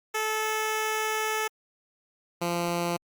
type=tone pair in turn; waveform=10% pulse; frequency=434.7 / 172.51 Hz; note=A4 / F3; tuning=-21 / -21 cents; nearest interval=octave + major third; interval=1600 cents; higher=first; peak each=-18 dBFS; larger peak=neither; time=0.14-1.48 / 2.41-2.97 s; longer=first; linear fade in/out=10 ms; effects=Opus 48 kbps